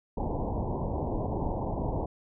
pink low-pass noise, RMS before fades -31 dBFS, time 0.17-2.06 s, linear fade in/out 5 ms, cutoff 980 Hz, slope 96 dB/octave, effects none

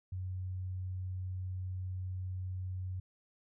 sine tone, 92.5 Hz, F#2, in tune, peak -36 dBFS, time 0.12-3 s, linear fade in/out 5 ms, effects none

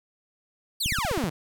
sawtooth exponential sweep, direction down, 4713 to 138.59 Hz, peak -22 dBFS, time 0.8-1.3 s, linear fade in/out 10 ms
click train, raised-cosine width 5 ms, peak -19 dBFS, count 7, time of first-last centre 0.86-1.24 s, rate 15.8 Hz
effects none

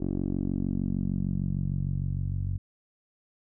10% pulse tone with low-pass filter sweep, 46.61 Hz, F#1, 13 cents sharp, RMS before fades -29 dBFS, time 0-2.58 s, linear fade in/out 10 ms, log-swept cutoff 360 to 100 Hz, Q 2.2, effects none

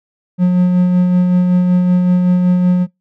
triangle tone with tremolo, 180 Hz, F#3, 47 cents flat, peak -5 dBFS, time 0.38-2.87 s, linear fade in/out 50 ms, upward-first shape sine, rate 5.3 Hz, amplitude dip 30%, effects noise-tail reverb RT60 0.2 s tail -26 dB re dry

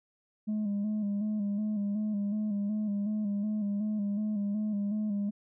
sine tone with vibrato, 207.7 Hz, G#3, in tune, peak -26 dBFS, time 0.47-5.31 s, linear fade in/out 20 ms, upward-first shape square, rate 2.7 Hz, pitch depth 44 cents each way, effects tanh soft clip ceiling -27 dBFS

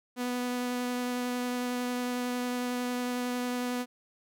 sawtooth tone with vibrato, 246.9 Hz, B3, in tune, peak -26 dBFS, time 0.16-3.86 s, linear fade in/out 50 ms, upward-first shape triangle, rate 11 Hz, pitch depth 10 cents each way, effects none

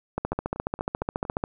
two click trains, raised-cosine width 1 ms, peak -12 / -23 dBFS, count 19 / 5, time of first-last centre 0.18-1.439 / 0.33-1.252 s, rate 14.3 / 4.34 Hz, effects none

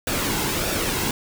pink noise with flanger, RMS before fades -24 dBFS, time 0.07-1.11 s, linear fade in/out 2 ms, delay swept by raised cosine 0.96 to 1.71 ms, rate 1.6 Hz, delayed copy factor -0.5, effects none

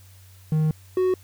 triangle tone pair in turn, 155.56 / 370 Hz, D#3 / F#4, 0 / 0 cents, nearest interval octave + minor third, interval 1500 cents, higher second, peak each -16 dBFS, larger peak neither, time 0.52-0.71 / 0.97-1.14 s, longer first, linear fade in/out 2 ms, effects added 94 Hz sine -47 dBFS peak until 1.23 s + white hiss -55 dBFS RMS until 1.23 s

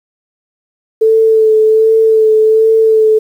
sine tone with vibrato, 440 Hz, A4, in tune, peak -5 dBFS, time 1.01-3.19 s, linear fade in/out 10 ms, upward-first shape sine, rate 1.3 Hz, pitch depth 20 cents each way, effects 7-bit

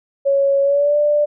sine tone with pitch glide, 554.4 to 590.8 Hz, C#5 to D5, 0 to +10 cents, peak -12 dBFS, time 0.25-1.26 s, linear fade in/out 20 ms, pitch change +110 cents, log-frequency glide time 0.62-0.97 s, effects none

